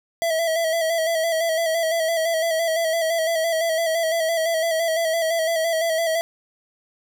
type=tone with vibrato; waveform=square; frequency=655 Hz; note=E5; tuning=11 cents flat; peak=-20 dBFS; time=0.22-6.21 s; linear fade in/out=0 ms; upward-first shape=square; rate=5.9 Hz; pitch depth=38 cents each way; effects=none